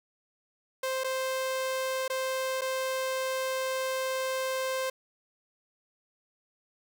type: tone with dropouts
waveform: sawtooth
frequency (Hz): 523.3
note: C5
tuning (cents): 0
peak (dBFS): -25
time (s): 0.83-4.9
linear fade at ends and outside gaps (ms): 5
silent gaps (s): 1.037-1.043 / 2.08-2.099 / 2.611-2.617
effects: none